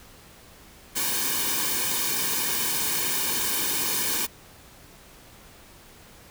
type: noise with comb filter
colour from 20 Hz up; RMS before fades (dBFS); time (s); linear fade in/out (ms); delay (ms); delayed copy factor
white; -26; 0.95-4.27; 20; 1.5; -0.9
effects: pink hiss -50 dBFS RMS until 6.3 s